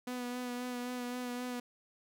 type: tone with vibrato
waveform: sawtooth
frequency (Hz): 246.9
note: B3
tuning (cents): 0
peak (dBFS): -33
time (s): 0.07-1.6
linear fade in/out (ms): 5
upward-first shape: sine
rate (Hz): 3.8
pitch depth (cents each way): 21
effects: none